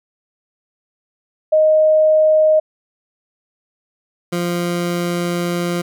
sine / 20% pulse tone pair in turn, 622.3 / 174.18 Hz, D#5 / F3, 0 / -4 cents, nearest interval octave + minor seventh, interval 2204 cents, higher first, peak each -9 / -13 dBFS, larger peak first, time 1.52-2.6 / 4.32-5.82 s, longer second, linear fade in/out 10 ms, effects none

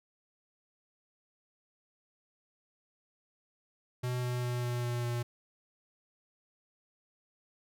square tone with pitch steps, 124.5 / 123.57 / 122.64 / 121.73 / 120.82 / 119.91 Hz, B2 / B2 / B2 / B2 / B2 / A#2, +14 / +1 / -12 / -25 / -38 / +49 cents, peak -32 dBFS, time 4.03-5.23 s, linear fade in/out 10 ms, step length 200 ms, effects none

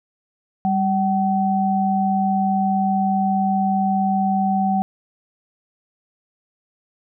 sine tone pair together, 196 / 760.8 Hz, G3 / F#5, 0 / +48 cents, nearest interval octave + major seventh, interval 2348 cents, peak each -19 dBFS, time 0.65-4.82 s, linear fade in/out 0 ms, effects none

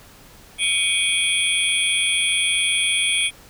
sine tone cluster, 2263 / 2479 / 3216 / 3397 / 9370 Hz, C#7 / D#7 / G7 / G#7 / D9, +35 / -7 / +44 / +38 / -5 cents, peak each -23 dBFS, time 0.58-3.31 s, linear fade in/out 50 ms, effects tanh soft clip ceiling -11 dBFS + pink hiss -47 dBFS RMS until 3.49 s

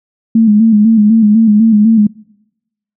sine tone with vibrato, 217.2 Hz, A3, 22 cents flat, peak -4 dBFS, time 0.35-2.07 s, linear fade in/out 5 ms, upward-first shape square, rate 4 Hz, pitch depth 65 cents each way, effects noise-tail reverb RT60 0.9 s tail -24 dB re dry

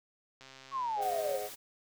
click train, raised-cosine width 0.2 ms, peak -34 dBFS, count 124, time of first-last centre 0.41-1.335 s, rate 133 Hz
sine exponential sweep, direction down, 1127 to 511 Hz, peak -31 dBFS, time 0.71-1.4 s, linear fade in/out 50 ms
triangle chord, Ab dominant seventh, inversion none, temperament equal, 415.3 / 523.3 / 622.3 / 740 Hz, Ab4 / C5 / Eb5 / Gb5, 0 / 0 / 0 / 0 cents, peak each -39 / -40 / -40 / -39 dBFS, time 0.96-1.5 s, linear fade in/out 50 ms
white noise, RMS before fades -46 dBFS, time 1.01-1.56 s, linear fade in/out 20 ms
effects none

